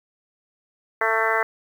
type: harmonic tone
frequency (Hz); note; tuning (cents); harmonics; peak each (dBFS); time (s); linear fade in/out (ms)
223.1; A3; +24; 2 / 3 / 4 / 5 / 6 / 7 / 8 / 9; -27 / -27 / -27 / -27 / -27 / -27 / -27 / -27; 1.01-1.43; 2
effects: 8-bit